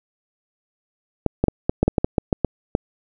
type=clicks; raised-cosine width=2 ms; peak=-3 dBFS; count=12; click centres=1.263 / 1.44 / 1.483 / 1.695 / 1.83 / 1.88 / 1.982 / 2.045 / 2.182 / 2.328 / 2.447 / 2.751 s; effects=none